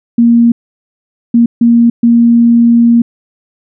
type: tone bursts at uneven times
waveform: sine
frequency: 234.6 Hz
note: A#3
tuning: 11 cents sharp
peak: -3 dBFS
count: 4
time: 0.18-0.52 / 1.34-1.46 / 1.61-1.9 / 2.03-3.02 s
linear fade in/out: 5 ms
effects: none